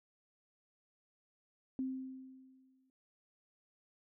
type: tone with exponential decay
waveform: sine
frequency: 261.6 Hz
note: C4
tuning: in tune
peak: -33 dBFS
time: 1.79-2.9 s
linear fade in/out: 1 ms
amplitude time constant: 240 ms
effects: none